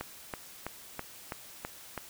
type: click train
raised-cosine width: 0.5 ms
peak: -20 dBFS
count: 7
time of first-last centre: 0.01-1.977 s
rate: 3.05 Hz
effects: white hiss -50 dBFS RMS until 2.09 s